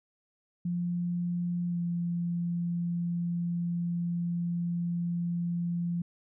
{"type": "tone with pitch glide", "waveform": "sine", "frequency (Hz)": [174.7, 172.39], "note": ["F3", "F3"], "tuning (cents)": [1, -22], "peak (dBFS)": -28, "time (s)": [0.65, 6.02], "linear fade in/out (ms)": 5, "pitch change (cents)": -23, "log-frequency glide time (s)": [1.69, 1.78], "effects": []}